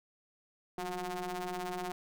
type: ring-modulated tone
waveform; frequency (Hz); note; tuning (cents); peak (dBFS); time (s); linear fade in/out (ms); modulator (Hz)
sawtooth; 178.3; F3; +36; -29; 0.78-1.92; 0; 543
effects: none